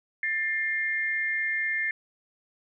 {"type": "tone pair together", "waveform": "sine", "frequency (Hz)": [1777.7, 2114], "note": ["A6", "C7"], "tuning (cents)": [17, 17], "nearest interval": "minor third", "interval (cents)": 300, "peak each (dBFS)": -28, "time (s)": [0.23, 1.91], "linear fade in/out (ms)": 2, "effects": []}